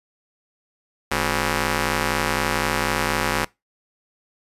5% pulse ring-modulated tone, 155.56 Hz, D#3, in tune, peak -6 dBFS, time 1.11-3.45 s, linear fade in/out 5 ms, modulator 668 Hz, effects noise-tail reverb RT60 0.2 s tail -22 dB re dry + resampled to 32000 Hz

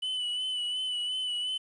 triangle tone with vibrato, 2987 Hz, F#7, 16 cents sharp, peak -28 dBFS, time 0.02-1.58 s, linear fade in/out 10 ms, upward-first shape sine, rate 2.8 Hz, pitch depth 35 cents each way, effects resampled to 24000 Hz + 10-bit

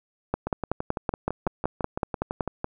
two click trains, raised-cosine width 1 ms, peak -14 / -10 dBFS, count 14 / 12, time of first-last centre 0.47-2.644 / 0.34-2.408 s, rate 5.98 / 5.32 Hz, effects none

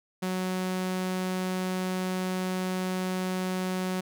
sawtooth tone, 185 Hz, F#3, in tune, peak -24 dBFS, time 0.22-4.01 s, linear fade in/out 10 ms, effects none

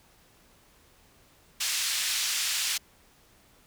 white band-pass noise, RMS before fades -29 dBFS, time 1.6-2.78 s, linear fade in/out 10 ms, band 2100 to 6800 Hz, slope 12 dB/octave, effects pink hiss -60 dBFS RMS until 3.66 s

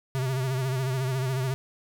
square tone with vibrato, 130.81 Hz, C3, in tune, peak -26 dBFS, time 0.15-1.54 s, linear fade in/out 0 ms, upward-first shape sine, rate 14 Hz, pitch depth 64 cents each way, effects none

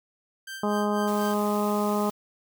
sawtooth tone with tremolo, 1568 Hz, G6, in tune, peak -31 dBFS, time 0.47-1.34 s, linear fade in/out 5 ms, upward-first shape sine, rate 4.1 Hz, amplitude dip 75%
harmonic tone, 207.7 Hz, G#3, in tune, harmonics 1 / 2 / 3 / 4 / 5 / 6, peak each -26 / -29 / -31 / -32 / -33 / -34 dBFS, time 0.63-2.1 s, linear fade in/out 5 ms
white noise, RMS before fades -42 dBFS, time 1.07-2.11 s, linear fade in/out 10 ms
effects none

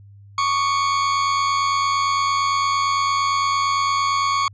40% pulse tone pair together, 1111.2 / 1200 Hz, C#6 / D6, +4 / +37 cents, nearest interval minor second, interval 133 cents, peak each -17 / -27 dBFS, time 0.38-4.48 s, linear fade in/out 2 ms, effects added 100 Hz sine -42 dBFS peak until 4.53 s + resampled to 16000 Hz

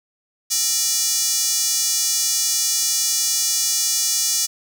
square tone with high-pass filter, 265.3 Hz, C4, 24 cents sharp, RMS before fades -20 dBFS, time 0.5-4.47 s, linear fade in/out 20 ms, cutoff 6000 Hz, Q 2.6, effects none

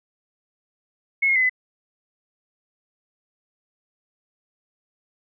sine tone with pitch steps, 2182 / 2149 / 2035 / 2013 Hz, C#7 / C7 / C7 / B6, -28 / +46 / -49 / +33 cents, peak -16 dBFS, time 1.22-1.496 s, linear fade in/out 10 ms, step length 69 ms, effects none

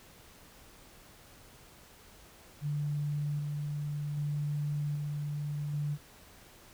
sine tone with tremolo, 146.83 Hz, D3, in tune, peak -30 dBFS, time 2.61-5.98 s, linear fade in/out 50 ms, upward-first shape square, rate 0.64 Hz, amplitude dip 25%, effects pink hiss -56 dBFS RMS until 6.73 s

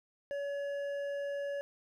sine tone with hard clipping, 566 Hz, C#5, 36 cents sharp, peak -36 dBFS, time 0.31-1.61 s, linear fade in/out 0 ms, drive 7 dB, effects none

